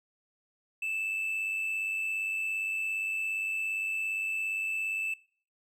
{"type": "tone with amplitude modulation", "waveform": "triangle", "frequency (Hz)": 2637, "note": "E7", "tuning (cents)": 0, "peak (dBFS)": -27, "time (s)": [0.82, 5.14], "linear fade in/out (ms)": 5, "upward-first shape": "sine", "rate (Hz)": 97.4, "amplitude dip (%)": 40, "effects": ["noise-tail reverb RT60 0.5 s tail -22 dB re dry"]}